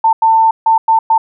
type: tone bursts at uneven times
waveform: sine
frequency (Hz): 895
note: A5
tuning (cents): +29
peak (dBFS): -6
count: 5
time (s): 0.04-0.13 / 0.22-0.51 / 0.66-0.78 / 0.88-0.99 / 1.1-1.18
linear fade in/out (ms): 5
effects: none